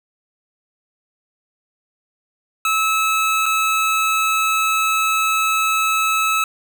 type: tone with dropouts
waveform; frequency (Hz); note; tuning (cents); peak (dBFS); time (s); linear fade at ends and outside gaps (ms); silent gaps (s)
25% pulse; 1300; E6; -24; -12; 2.65-6.44; 2; 3.458-3.462
effects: none